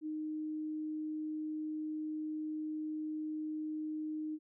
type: tone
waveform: sine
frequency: 308.8 Hz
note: D#4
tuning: 13 cents flat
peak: -36 dBFS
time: 0.01-4.39 s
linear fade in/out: 50 ms
effects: none